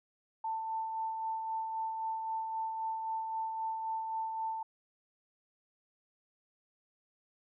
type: tone with tremolo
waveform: sine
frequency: 890 Hz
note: A5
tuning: 20 cents sharp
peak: -32 dBFS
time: 0.44-4.63 s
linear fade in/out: 5 ms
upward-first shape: sine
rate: 3.8 Hz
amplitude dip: 35%
effects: none